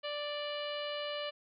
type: harmonic tone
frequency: 587.3 Hz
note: D5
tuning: in tune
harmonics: 1 / 2 / 3 / 4 / 5 / 6 / 7 / 8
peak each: -38 / -45 / -47 / -48 / -42 / -52 / -49 / -56 dBFS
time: 0.03-1.31 s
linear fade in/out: 20 ms
effects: none